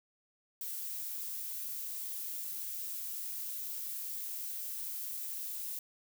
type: noise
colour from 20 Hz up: violet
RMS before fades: -40 dBFS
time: 0.61-5.79 s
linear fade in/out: 2 ms
effects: none